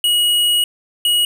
square tone pair in turn, 2903 / 2903 Hz, F#7 / F#7, -34 / -34 cents, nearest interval unison, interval 0 cents, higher neither, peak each -13 dBFS, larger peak neither, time 0.04-0.64 / 1.05-1.25 s, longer first, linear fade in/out 2 ms, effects none

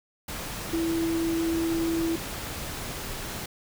sine tone in noise, 330 Hz, E4, 2 cents sharp, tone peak -24 dBFS, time 0.73-2.16 s, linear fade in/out 5 ms, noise pink, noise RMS -35 dBFS, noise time 0.28-3.46 s, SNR +8 dB, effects none

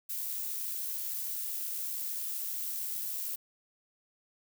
violet noise with amplitude modulation, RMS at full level -35 dBFS, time 0.09-3.36 s, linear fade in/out 10 ms, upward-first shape sine, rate 73.1 Hz, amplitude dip 25%, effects none

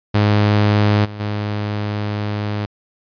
sawtooth tone with level steps, 104.2 Hz, G#2, 6 cents sharp, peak -8 / -25 / -16 dBFS, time 0.14-2.66 s, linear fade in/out 10 ms, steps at 1.04 / 1.19 s, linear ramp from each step 20 ms, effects resampled to 11025 Hz

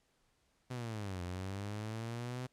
sawtooth linear two-way sweep, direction down then up, 128.3 to 87.5 to 128.3 Hz, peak -35 dBFS, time 0.7-2.47 s, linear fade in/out 10 ms, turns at 1.22 s, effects pink hiss -75 dBFS RMS until 2.52 s + low-pass 10000 Hz 12 dB/octave

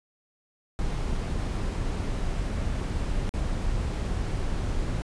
brown noise with dropouts, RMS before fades -28 dBFS, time 0.79-5.02 s, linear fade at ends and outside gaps 0 ms, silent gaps 3.292-3.339 s, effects resampled to 22050 Hz

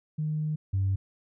sine tone pair in turn, 153.6 / 96.71 Hz, D#3 / G2, -22 / -23 cents, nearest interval minor sixth, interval 801 cents, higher first, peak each -26 / -22 dBFS, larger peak second, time 0.18-0.56 / 0.73-0.96 s, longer first, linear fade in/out 10 ms, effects tanh soft clip ceiling -20 dBFS

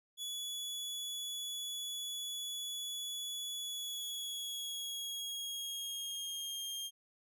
sawtooth tone with pitch glide, 3405 to 3214 Hz, G#7 to G7, +42 to +43 cents, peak -36 dBFS, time 0.17-6.91 s, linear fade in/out 50 ms, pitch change -99 cents, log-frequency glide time 3.59-6.63 s, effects none

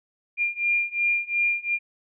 sine beating tone pair, 2400 / 2402.8 Hz, D7 / D7, +37 / +39 cents, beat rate 2.8 Hz, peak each -25 / -24 dBFS, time 0.37-1.79 s, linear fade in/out 50 ms, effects none

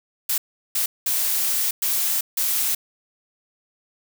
blue noise bursts at uneven times, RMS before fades -22 dBFS, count 5, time 0.29-0.38 / 0.75-0.86 / 1.06-1.71 / 1.82-2.21 / 2.37-2.75 s, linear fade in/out 5 ms, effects none

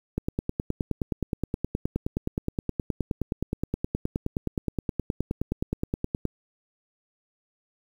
click train, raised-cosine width 3 ms, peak -13 dBFS, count 59, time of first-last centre 0.18-6.253 s, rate 9.55 Hz, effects 8-bit

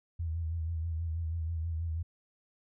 sine tone with vibrato, 82 Hz, E2, 9 cents flat, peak -31 dBFS, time 0.19-2.03 s, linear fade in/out 10 ms, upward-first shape sine, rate 6.2 Hz, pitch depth 57 cents each way, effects none

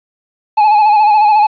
triangle tone with vibrato, 846 Hz, G#5, 32 cents sharp, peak -4 dBFS, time 0.57-1.47 s, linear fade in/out 10 ms, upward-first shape sine, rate 14 Hz, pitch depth 52 cents each way, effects resampled to 11025 Hz + 7-bit

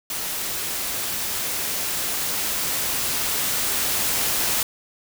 white noise with level ramp, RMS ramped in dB -28 to -22 dBFS, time 0.1-4.63 s, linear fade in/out 2 ms, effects none

